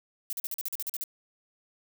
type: noise bursts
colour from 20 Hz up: violet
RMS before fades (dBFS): -33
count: 11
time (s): 0.3-1.038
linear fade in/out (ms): 0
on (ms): 28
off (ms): 43
effects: none